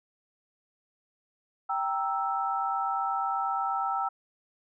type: chord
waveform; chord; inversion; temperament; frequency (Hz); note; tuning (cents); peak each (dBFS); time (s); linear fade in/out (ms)
sine; E diminished; first; equal; 784 / 932.3 / 1318.5; G5 / Bb5 / E6; 0 / 0 / 0; -30 / -34 / -30; 1.69-4.09; 10
effects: none